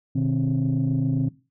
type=tone cluster; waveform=sine; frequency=124.7 / 152.1 / 265.3 Hz; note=B2 / D#3 / C4; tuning=+17 / -39 / +24 cents; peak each=-23 dBFS; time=0.15-1.29 s; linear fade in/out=10 ms; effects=noise-tail reverb RT60 0.3 s tail -19 dB re dry + tanh soft clip ceiling -15 dBFS